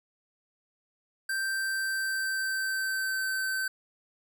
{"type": "tone with pitch glide", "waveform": "square", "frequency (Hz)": [1568, 1541.1], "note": ["G6", "G6"], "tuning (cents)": [0, -30], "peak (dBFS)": -29, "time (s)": [1.29, 3.68], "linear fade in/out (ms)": 5, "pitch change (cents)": -30, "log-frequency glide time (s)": [1.4, 3.28], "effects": []}